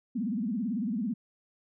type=tone with vibrato; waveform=sine; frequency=222.1 Hz; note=A3; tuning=16 cents sharp; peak=-28 dBFS; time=0.15-1.14 s; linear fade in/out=10 ms; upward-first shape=sine; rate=18 Hz; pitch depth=240 cents each way; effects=none